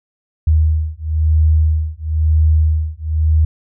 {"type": "beating tone pair", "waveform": "sine", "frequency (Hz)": [77.78, 78.78], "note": ["D#2", "D#2"], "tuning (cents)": [0, 22], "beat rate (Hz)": 1, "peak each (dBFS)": -14, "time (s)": [0.47, 3.45], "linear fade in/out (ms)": 5, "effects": []}